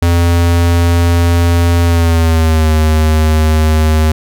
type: tone with pitch glide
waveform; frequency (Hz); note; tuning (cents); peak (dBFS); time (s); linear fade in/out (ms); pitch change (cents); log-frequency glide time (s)
square; 85.7 to 78.13; F2 to D#2; -32 to +8; -8; 0.02-4.12; 5; -160; 1.84-2.71
effects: none